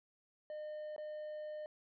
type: tone with dropouts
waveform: triangle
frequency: 608 Hz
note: D#5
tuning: 40 cents flat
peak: -40 dBFS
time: 0.5-1.66 s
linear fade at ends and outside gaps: 1 ms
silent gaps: 0.963-0.98 s
effects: resampled to 11025 Hz